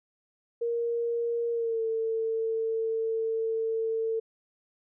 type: tone with pitch glide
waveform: sine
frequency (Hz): 468.6 to 448.5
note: A#4 to A4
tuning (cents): +9 to +33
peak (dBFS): -26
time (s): 0.61-4.2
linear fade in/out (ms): 10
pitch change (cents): -76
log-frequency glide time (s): 1.52-1.82
effects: none